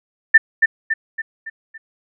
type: tone with echo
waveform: sine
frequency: 1788 Hz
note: A6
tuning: 27 cents sharp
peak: -3 dBFS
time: 0.34-0.38 s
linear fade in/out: 10 ms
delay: 280 ms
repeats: 5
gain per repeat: -6 dB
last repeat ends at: 1.78 s
effects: none